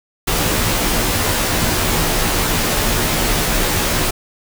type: noise with comb filter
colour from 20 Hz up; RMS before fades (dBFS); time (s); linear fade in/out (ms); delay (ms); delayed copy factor
pink; -17; 0.27-4.11; 10; 15; -0.85
effects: none